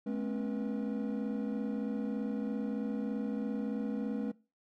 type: tone cluster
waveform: triangle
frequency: 214 / 248.7 / 271.9 / 483.7 Hz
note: A3 / B3 / C#4 / B4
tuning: -48 / +12 / -33 / -36 cents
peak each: -32 / -40 / -35 / -40 dBFS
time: 0.06-4.32 s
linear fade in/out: 10 ms
effects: noise-tail reverb RT60 0.3 s tail -21 dB re dry + tanh soft clip ceiling -24 dBFS